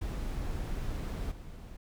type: noise with level steps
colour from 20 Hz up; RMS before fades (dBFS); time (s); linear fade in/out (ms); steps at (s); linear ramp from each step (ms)
brown; -35 / -45; 0.01-1.77; 10; 1.31; 10
effects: none